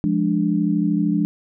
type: chord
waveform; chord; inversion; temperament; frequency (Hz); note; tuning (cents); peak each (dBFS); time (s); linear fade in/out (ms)
sine; D diminished; first; equal; 174.61 / 207.7 / 293.7; F3 / Ab3 / D4; 0 / 0 / 0; -21; 0.04-1.25; 0
effects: none